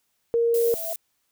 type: tone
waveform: sine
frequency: 466.2 Hz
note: A#4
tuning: in tune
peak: -18 dBFS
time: 0.34-0.74 s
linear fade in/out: 0 ms
type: tone with exponential growth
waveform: sine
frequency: 659.3 Hz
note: E5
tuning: in tune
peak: -27 dBFS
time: 0.42-0.93 s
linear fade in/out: 2 ms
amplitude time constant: 110 ms
type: noise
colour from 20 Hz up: violet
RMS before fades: -32 dBFS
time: 0.54-0.96 s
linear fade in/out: 2 ms
effects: white hiss -72 dBFS RMS until 1.31 s